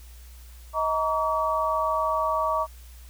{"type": "tone cluster", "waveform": "sine", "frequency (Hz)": [633, 934, 1140], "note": ["D#5", "A#5", "C#6"], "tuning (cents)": [30, 3, 48], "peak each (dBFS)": [-27, -28, -25], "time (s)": [0.73, 2.67], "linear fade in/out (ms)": 50, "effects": ["added 60 Hz sine -43 dBFS peak until 3.09 s", "white hiss -54 dBFS RMS until 3.09 s"]}